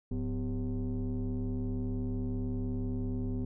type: tone with frequency modulation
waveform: sine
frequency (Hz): 106.9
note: A2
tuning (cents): -49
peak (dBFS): -29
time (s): 0.11-3.45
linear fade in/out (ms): 5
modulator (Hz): 144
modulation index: 1.4
effects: tanh soft clip ceiling -28 dBFS